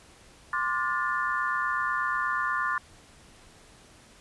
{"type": "chord", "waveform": "sine", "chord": "D minor seventh", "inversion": "third", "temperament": "equal with one note detuned", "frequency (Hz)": [1046.5, 1174.7, 1431.2, 1760], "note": ["C6", "D6", "F6", "A6"], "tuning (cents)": [0, 0, 42, 0], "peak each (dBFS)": -31, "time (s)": [0.53, 2.78], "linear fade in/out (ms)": 2, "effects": ["pink hiss -54 dBFS RMS until 4.2 s", "resampled to 24000 Hz"]}